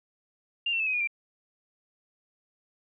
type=tone with pitch steps; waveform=sine; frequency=2794 / 2702 / 2613 / 2527 / 2444 / 2363 Hz; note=F7 / E7 / E7 / D#7 / D#7 / D7; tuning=0 / +42 / -16 / +26 / -32 / +10 cents; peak=-25 dBFS; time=0.66-1.074 s; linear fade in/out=5 ms; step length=69 ms; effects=none